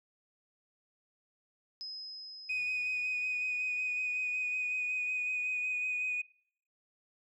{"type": "tone with exponential decay", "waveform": "sine", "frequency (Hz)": 5080, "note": "D#8", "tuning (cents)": 35, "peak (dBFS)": -38, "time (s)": [1.81, 5.68], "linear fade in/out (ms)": 0, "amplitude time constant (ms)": 840}
{"type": "tone with vibrato", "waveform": "sine", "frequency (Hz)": 2489, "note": "D#7", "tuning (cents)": 0, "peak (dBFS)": -30, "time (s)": [2.49, 6.22], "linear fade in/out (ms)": 10, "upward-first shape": "sine", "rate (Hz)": 5.4, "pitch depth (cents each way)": 18}
{"effects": ["noise-tail reverb RT60 0.6 s tail -25 dB re dry", "tanh soft clip ceiling -27 dBFS"]}